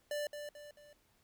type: tone with echo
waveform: square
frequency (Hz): 589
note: D5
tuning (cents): +5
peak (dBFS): -36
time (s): 0.11-0.27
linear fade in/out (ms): 2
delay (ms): 220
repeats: 3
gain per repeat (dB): -7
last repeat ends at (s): 0.93
effects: pink hiss -72 dBFS RMS until 1.23 s